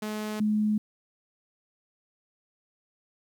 sawtooth / sine tone pair in turn, 213.3 / 212.4 Hz, G#3 / G#3, +46 / +39 cents, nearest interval unison, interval 7 cents, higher first, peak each -27 / -22 dBFS, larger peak second, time 0.02-0.4 / 0.4-0.78 s, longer neither, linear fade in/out 5 ms, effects 10-bit

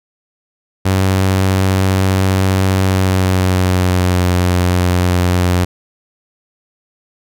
sawtooth tone with pitch glide, 95 to 89.67 Hz, F#2 to F2, +46 to +46 cents, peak -7 dBFS, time 0.85-5.65 s, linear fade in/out 10 ms, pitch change -100 cents, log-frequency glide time 2.81-4.36 s, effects none

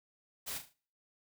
white noise with echo, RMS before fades -40 dBFS, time 0.46-0.59 s, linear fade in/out 20 ms, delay 37 ms, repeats 4, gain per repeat -8 dB, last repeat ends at 0.738 s, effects noise-tail reverb RT60 0.5 s tail -25 dB re dry

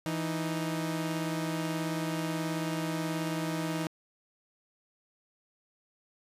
sawtooth tone pair together, 164.81 / 311.1 Hz, E3 / D#4, 0 / 0 cents, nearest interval major seventh, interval 1100 cents, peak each -29 / -30 dBFS, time 0.06-3.87 s, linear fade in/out 0 ms, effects resampled to 32000 Hz

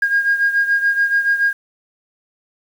sine beating tone pair, 1623 / 1630 Hz, G#6 / G#6, -40 / -33 cents, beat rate 7 Hz, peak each -14 / -19 dBFS, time 0.02-1.53 s, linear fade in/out 5 ms, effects tanh soft clip ceiling -7 dBFS + 7-bit

